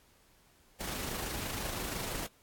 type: noise with amplitude modulation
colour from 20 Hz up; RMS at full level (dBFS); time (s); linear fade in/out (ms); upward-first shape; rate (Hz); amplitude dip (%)
pink; -36; 0.8-2.27; 10; sine; 26; 35
effects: pink hiss -65 dBFS RMS until 2.42 s + AAC 64 kbps